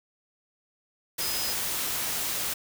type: tone in noise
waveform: sine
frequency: 5040 Hz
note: D#8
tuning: 21 cents sharp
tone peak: -33 dBFS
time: 1.2-1.53 s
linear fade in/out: 10 ms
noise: white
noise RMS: -30 dBFS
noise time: 1.18-2.54 s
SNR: -6 dB
effects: none